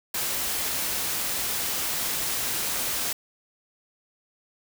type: noise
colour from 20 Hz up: white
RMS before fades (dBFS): -28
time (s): 0.14-3.13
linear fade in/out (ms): 5
effects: none